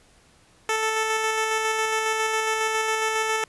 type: tone with tremolo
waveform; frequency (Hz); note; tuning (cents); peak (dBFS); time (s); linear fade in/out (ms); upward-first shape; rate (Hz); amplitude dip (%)
10% pulse; 440; A4; 0; -13; 0.69-3.44; 2; square; 7.3; 25
effects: pink hiss -57 dBFS RMS until 3.48 s + resampled to 24000 Hz